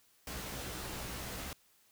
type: noise with comb filter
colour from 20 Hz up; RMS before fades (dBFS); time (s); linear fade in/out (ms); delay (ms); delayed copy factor
pink; -42; 0.27-1.53; 2; 16; +0.7
effects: white hiss -68 dBFS RMS until 1.91 s